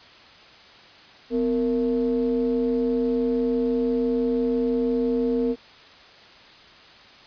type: ring-modulated tone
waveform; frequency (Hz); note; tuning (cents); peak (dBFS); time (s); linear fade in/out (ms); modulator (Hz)
triangle; 105; G#2; +19; -15; 1.3-5.56; 50; 358
effects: white hiss -48 dBFS RMS until 7.26 s + resampled to 11025 Hz